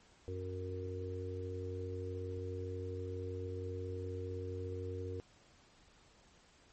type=harmonic tone; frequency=92.5 Hz; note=F#2; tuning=in tune; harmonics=1 / 3 / 4 / 5; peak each=-41 / -50 / -47 / -44 dBFS; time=0.28-5.2 s; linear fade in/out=0 ms; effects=pink hiss -65 dBFS RMS until 6.72 s + MP3 32 kbps